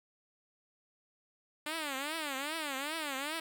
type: tone with vibrato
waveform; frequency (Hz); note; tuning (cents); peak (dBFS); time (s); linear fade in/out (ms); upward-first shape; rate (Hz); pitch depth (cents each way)
5% pulse; 293.7; D4; 0; -24; 1.66-3.4; 5; triangle; 2.5; 220
effects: none